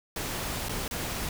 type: noise with dropouts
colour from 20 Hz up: pink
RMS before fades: -33 dBFS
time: 0.16-1.29 s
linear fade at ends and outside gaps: 2 ms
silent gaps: 0.686-0.693 / 0.88-0.91 s
effects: none